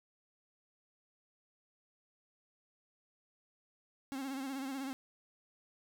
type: tone with vibrato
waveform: 45% pulse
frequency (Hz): 269.1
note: C4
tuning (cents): +49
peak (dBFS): -38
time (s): 4.12-4.93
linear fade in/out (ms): 0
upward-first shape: sine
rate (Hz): 16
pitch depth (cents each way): 62
effects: none